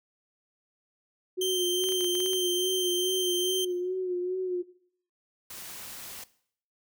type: tone with vibrato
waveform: sine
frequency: 364.8 Hz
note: F#4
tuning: 24 cents flat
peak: -27 dBFS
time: 1.37-4.63 s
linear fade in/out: 20 ms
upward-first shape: sine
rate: 2.4 Hz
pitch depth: 44 cents each way
type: tone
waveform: sawtooth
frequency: 3136 Hz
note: G7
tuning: in tune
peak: -25 dBFS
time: 1.41-3.65 s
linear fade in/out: 5 ms
type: clicks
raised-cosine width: 0.2 ms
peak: -24 dBFS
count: 9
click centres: 1.839 / 1.888 / 1.922 / 2.008 / 2.044 / 2.152 / 2.203 / 2.261 / 2.333 s
type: noise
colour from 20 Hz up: white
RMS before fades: -42 dBFS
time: 5.5-6.24 s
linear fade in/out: 5 ms
effects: noise-tail reverb RT60 0.6 s tail -18 dB re dry